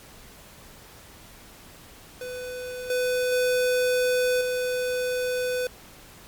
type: tone with level steps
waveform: square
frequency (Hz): 500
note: B4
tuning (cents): +21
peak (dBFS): -33 / -23 / -21 / -25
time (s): 2.21-5.67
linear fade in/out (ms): 2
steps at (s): 2.9 / 3.32 / 4.41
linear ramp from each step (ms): 2
effects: pink hiss -48 dBFS RMS until 6.27 s + MP3 96 kbps